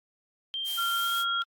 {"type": "tone with pitch glide", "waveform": "sine", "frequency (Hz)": [3166, 3285], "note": ["G7", "G#7"], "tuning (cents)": [17, -20], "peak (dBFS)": -30, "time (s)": [0.54, 1.42], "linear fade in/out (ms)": 0, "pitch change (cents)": 63, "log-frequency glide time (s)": [0.94, 1.24]}
{"type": "noise", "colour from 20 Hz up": "blue", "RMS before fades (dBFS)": -37, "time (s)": [0.64, 1.25], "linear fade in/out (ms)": 50}
{"type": "tone", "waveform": "sine", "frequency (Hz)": 1380, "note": "F6", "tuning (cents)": -21, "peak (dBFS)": -27, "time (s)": [0.77, 1.44], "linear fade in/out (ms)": 20}
{"effects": ["AAC 64 kbps"]}